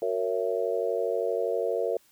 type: chord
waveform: sine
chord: F# dominant seventh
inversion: none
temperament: just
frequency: 370 / 462.5 / 555 / 666 Hz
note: F#4 / A#4 / C#5 / E5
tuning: 0 / -14 / +2 / +18 cents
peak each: -33 / -28 / -31 / -32 dBFS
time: 0.02-1.97 s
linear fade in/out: 2 ms
effects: white hiss -62 dBFS RMS until 2.11 s